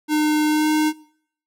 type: tone with pitch glide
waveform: square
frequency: 304 to 307.4 Hz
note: D#4 to D#4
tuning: -40 to -21 cents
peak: -17 dBFS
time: 0.08-0.93 s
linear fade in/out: 50 ms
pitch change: +19 cents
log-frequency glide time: 0.46-0.68 s
effects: noise-tail reverb RT60 0.6 s tail -20 dB re dry